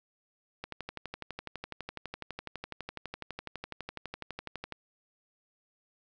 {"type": "click train", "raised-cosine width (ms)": 0.3, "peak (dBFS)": -22, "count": 50, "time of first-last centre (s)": [0.64, 4.723], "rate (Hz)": 12, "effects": []}